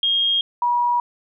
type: tone pair in turn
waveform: sine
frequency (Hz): 3243 / 964.1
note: G#7 / B5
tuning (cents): -42 / -42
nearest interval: octave + major sixth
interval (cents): 2100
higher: first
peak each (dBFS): -16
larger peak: neither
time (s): 0.03-0.41 / 0.62-1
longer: neither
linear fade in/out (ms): 2
effects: none